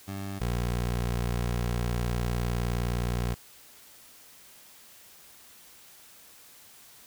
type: tone pair in turn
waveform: 20% pulse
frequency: 98 / 59.57 Hz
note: G2 / A#1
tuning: 0 / +38 cents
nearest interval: major sixth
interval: 862 cents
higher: first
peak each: -29 / -22 dBFS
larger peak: second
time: 0.07-0.4 / 0.4-3.35 s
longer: second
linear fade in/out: 20 ms
effects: white hiss -53 dBFS RMS until 7.06 s